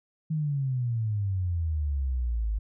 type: exponential sweep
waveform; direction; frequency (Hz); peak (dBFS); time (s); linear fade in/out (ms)
sine; down; 160 to 51; -25; 0.3-2.59; 10
effects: none

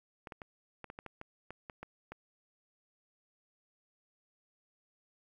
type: clicks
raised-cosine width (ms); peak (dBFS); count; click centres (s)
0.5; -29; 12; 0.272 / 0.322 / 0.418 / 0.843 / 0.901 / 0.989 / 1.063 / 1.214 / 1.506 / 1.698 / 1.83 / 2.12
effects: 11-bit

